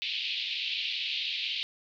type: band-pass noise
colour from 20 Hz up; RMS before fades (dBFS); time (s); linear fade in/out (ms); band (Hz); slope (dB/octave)
pink; -33; 0.02-1.63; 0; 2500 to 4200; 48
effects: none